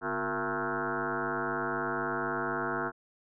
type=tone with frequency modulation; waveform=sine; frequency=880 Hz; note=A5; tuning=in tune; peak=-29 dBFS; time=0.01-2.92 s; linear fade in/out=50 ms; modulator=104 Hz; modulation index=6.4; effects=none